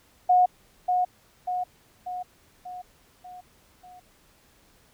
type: tone with echo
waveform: sine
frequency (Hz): 726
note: F#5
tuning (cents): -33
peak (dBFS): -15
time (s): 0.29-0.46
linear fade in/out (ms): 10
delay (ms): 590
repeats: 6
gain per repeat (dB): -5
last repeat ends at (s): 4
effects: pink hiss -60 dBFS RMS until 4.93 s